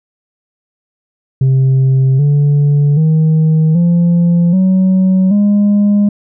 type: tone with pitch steps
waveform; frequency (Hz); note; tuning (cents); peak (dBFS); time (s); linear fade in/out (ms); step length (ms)
sine; 132.7 / 144.71 / 157.81 / 172.09 / 187.67 / 204.7; C3 / D3 / D#3 / F3 / F#3 / G#3; +25 / -25 / +25 / -25 / +25 / -25; -4; 1.41-6.09; 5; 780
effects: tanh soft clip ceiling -6 dBFS